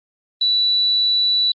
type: tone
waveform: sine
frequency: 3951 Hz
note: B7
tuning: in tune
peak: -14 dBFS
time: 0.41-1.52 s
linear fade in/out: 5 ms
effects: Opus 32 kbps